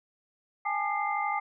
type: tone cluster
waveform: sine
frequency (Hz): 811 / 863 / 1209 / 2090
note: G#5 / A5 / D6 / C7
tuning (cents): -41 / -34 / +50 / -2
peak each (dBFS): -31 / -33 / -33 / -34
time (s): 0.65-1.4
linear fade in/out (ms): 10
effects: none